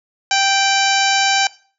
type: harmonic tone with a mistuned harmonic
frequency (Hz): 784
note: G5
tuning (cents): 0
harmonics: 1 / 2 / 3 / 4 / 5 / 6 / 7 / 8 / 9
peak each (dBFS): -17 / -20 / -22 / -23 / -24 / -25 / -25 / -26 / -27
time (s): 0.31-1.47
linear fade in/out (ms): 2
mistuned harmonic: 4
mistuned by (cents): -57
effects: noise-tail reverb RT60 0.4 s tail -19 dB re dry